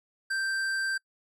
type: tone with hard clipping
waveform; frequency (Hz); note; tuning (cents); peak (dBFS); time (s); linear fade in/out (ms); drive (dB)
sine; 1568; G6; 0; -29; 0.3-0.98; 10; 11
effects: noise-tail reverb RT60 0.1 s tail -25 dB re dry